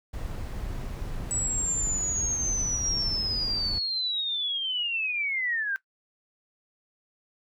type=noise; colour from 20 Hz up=brown; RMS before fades=-34 dBFS; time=0.13-3.79 s; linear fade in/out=10 ms
type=linear sweep; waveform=sine; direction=down; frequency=7902 to 1546 Hz; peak=-26 dBFS; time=1.31-5.76 s; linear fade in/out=0 ms
effects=noise-tail reverb RT60 0.1 s tail -17 dB re dry